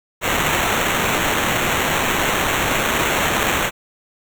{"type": "noise with sample-and-hold", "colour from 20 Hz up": "white", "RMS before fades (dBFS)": -19, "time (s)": [0.21, 3.71], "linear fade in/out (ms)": 50, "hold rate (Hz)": 4900, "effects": []}